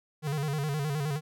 square tone with vibrato, 146.83 Hz, D3, in tune, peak -29 dBFS, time 0.22-1.21 s, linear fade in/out 50 ms, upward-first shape square, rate 9.6 Hz, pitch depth 86 cents each way, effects none

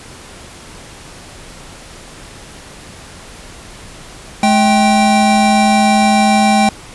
square tone pair together, 213.2 / 784 Hz, G#3 / G5, +46 / 0 cents, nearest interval octave + major seventh, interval 2254 cents, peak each -12 dBFS, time 4.43-6.69 s, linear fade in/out 2 ms, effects pink hiss -35 dBFS RMS until 6.94 s + resampled to 24000 Hz

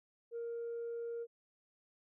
sine tone, 467.2 Hz, A#4, 4 cents sharp, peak -37 dBFS, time 0.31-1.27 s, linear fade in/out 50 ms, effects tanh soft clip ceiling -36 dBFS

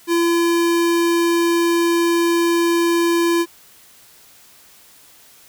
square tone, 339.7 Hz, F4, 48 cents flat, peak -15 dBFS, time 0.07-3.46 s, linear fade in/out 50 ms, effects white hiss -48 dBFS RMS until 5.48 s

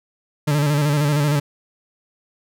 40% pulse tone with vibrato, 146.83 Hz, D3, in tune, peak -15 dBFS, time 0.47-1.4 s, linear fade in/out 10 ms, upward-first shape square, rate 13 Hz, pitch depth 47 cents each way, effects none

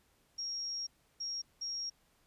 sine tone bursts at uneven times, 5588 Hz, F8, in tune, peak -36 dBFS, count 3, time 0.38-0.87 / 1.2-1.42 / 1.61-1.9 s, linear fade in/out 10 ms, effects pink hiss -71 dBFS RMS until 2.26 s + resampled to 32000 Hz

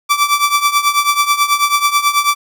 sawtooth tone with tremolo, 1163 Hz, D6, 17 cents flat, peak -4 dBFS, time 0.09-2.35 s, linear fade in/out 20 ms, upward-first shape triangle, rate 9.2 Hz, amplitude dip 85%, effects none

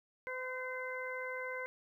harmonic tone with a mistuned harmonic, 510 Hz, C5, 44 cents flat, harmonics 1 / 2 / 3 / 4, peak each -42 / -46 / -44 / -43 dBFS, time 0.27-1.66 s, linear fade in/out 0 ms, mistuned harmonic 4, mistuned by +20 cents, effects 12-bit

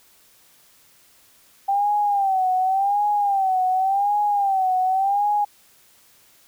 sine tone with vibrato, 784 Hz, G5, in tune, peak -17 dBFS, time 1.68-5.45 s, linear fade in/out 10 ms, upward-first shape sine, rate 0.89 Hz, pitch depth 100 cents each way, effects white hiss -55 dBFS RMS until 6.47 s

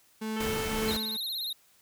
35% pulse tone with tremolo, 218.6 Hz, A3, 11 cents flat, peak -29 dBFS, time 0.21-1.17 s, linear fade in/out 10 ms, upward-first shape sine, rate 1.9 Hz, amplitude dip 65%
harmonic tone, 440 Hz, A4, in tune, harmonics 1 / 2 / 3 / 4 / 5 / 6 / 7, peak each -33 / -44 / -43 / -47 / -42 / -48 / -43 dBFS, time 0.36-0.92 s, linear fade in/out 10 ms
pink noise, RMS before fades -35 dBFS, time 0.4-0.97 s, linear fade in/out 5 ms
square tone with vibrato, 3935 Hz, B7, 7 cents flat, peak -32 dBFS, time 0.88-1.53 s, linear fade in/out 5 ms, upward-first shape sine, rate 17 Hz, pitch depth 120 cents each way
effects white hiss -63 dBFS RMS until 1.81 s

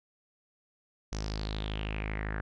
sawtooth tone with low-pass filter sweep, 52.7 Hz, G#1, 26 cents sharp, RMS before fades -35 dBFS, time 1.12-2.41 s, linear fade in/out 5 ms, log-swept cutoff 6000 to 1600 Hz, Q 5.7, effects none

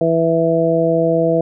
harmonic tone, 164.81 Hz, E3, in tune, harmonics 1 / 2 / 3 / 4, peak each -20 / -19 / -16 / -17 dBFS, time 0.01-1.41 s, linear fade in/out 2 ms, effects none

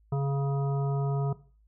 harmonic tone with a mistuned harmonic, 139.2 Hz, C#3, 8 cents sharp, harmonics 1 / 3 / 5 / 7 / 9, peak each -25 / -35 / -39 / -42 / -44 dBFS, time 0.12-1.33 s, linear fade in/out 5 ms, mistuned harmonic 7, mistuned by -18 cents, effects noise-tail reverb RT60 0.4 s tail -17 dB re dry + added 53 Hz sine -59 dBFS peak until 1.67 s

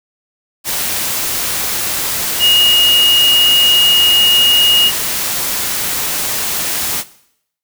sine tone in noise, 2867 Hz, F7, 45 cents sharp, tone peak -7 dBFS, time 2.39-4.92 s, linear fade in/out 50 ms, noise white, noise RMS -18 dBFS, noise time 0.64-7.04 s, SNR +8 dB, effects noise-tail reverb RT60 0.7 s tail -17 dB re dry

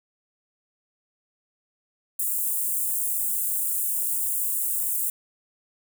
white high-pass noise, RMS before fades -26 dBFS, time 2.19-5.1 s, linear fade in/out 5 ms, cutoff 7900 Hz, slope 48 dB/octave, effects none

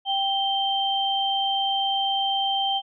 sine tone pair together, 784 / 3136 Hz, G5 / G7, 0 / 0 cents, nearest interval 2 octaves, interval 2400 cents, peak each -24 dBFS, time 0.05-2.82 s, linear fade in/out 50 ms, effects none

